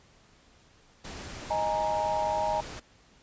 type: noise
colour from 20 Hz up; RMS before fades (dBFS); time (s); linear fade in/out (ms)
pink; -41; 1.04-2.8; 10
type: chord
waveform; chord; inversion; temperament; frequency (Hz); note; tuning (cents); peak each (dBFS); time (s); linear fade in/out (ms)
sine; D# suspended fourth; none; just; 622.3 / 829.7 / 933.4; D#5 / G#5 / A#5; 0 / -2 / +2; -30; 1.5-2.61; 10
effects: pink hiss -60 dBFS RMS until 3.22 s + resampled to 16000 Hz